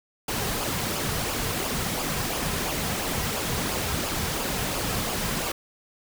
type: noise with flanger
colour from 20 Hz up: pink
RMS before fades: -28 dBFS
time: 0.28-5.52 s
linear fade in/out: 5 ms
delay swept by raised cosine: 0.5 to 3.5 ms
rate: 2.9 Hz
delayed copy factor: -0.5
effects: none